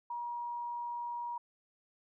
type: tone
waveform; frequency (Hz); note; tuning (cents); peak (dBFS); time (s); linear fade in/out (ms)
sine; 954; A#5; +40; -36; 0.1-1.38; 5
effects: none